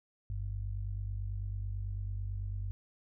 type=tone pair together; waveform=sine; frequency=48.94 / 98 Hz; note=G1 / G2; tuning=-2 / 0 cents; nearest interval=octave; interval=1202 cents; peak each=-37 / -37 dBFS; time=0.3-2.71 s; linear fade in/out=0 ms; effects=none